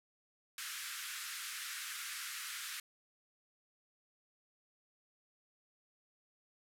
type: band-pass noise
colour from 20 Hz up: pink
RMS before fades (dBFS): -44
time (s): 0.58-2.8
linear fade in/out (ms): 2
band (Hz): 1300 to 14000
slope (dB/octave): 48
effects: none

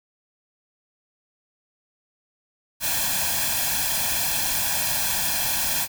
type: noise with comb filter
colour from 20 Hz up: white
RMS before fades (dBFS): -24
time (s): 2.8-5.88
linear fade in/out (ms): 50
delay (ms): 1.2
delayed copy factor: +0.8
effects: none

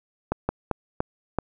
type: slowing click train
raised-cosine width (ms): 1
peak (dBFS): -9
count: 5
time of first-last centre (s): 0.32-1.387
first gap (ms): 170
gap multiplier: 1.31
effects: none

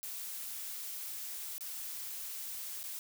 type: noise with dropouts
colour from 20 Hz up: blue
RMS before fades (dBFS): -42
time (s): 0.03-2.99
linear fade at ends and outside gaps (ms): 0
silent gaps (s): 1.581-1.608 / 2.831-2.839
effects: none

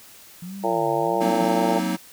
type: tone with vibrato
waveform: sine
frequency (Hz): 169.1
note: E3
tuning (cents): +44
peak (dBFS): -32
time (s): 0.42-1.45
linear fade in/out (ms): 5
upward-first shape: sine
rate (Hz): 1.5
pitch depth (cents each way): 270
type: harmonic tone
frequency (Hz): 114.3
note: A#2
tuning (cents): -34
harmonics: 3 / 4 / 5 / 6 / 7 / 8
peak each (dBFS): -27 / -27 / -27 / -27 / -27 / -27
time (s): 0.63-1.8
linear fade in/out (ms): 20
type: chord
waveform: square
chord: C half-diminished seventh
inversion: second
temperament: equal with one note detuned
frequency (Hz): 185 / 233.1 / 261.6 / 314.9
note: Gb3 / Bb3 / C4 / Eb4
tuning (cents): 0 / 0 / 0 / +21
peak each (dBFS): -27 / -30 / -32 / -28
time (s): 1.2-1.97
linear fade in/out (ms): 20
effects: white hiss -47 dBFS RMS until 2.12 s

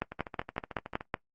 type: two click trains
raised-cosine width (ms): 0.5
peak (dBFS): -14 / -23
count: 7 / 13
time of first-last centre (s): 0.02-1.141 / 0.12-1.009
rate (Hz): 5.35 / 13.5
effects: noise-tail reverb RT60 0.1 s tail -21 dB re dry + Opus 24 kbps

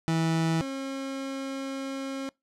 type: tone pair in turn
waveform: 30% pulse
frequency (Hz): 163 / 270.3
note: E3 / C#4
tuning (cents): -19 / -44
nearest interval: major sixth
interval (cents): 875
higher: second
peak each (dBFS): -21 / -29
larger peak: first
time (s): 0.08-0.61 / 0.61-2.29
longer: second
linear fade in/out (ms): 0
effects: noise-tail reverb RT60 0.2 s tail -25 dB re dry + low-pass 8000 Hz 12 dB/octave

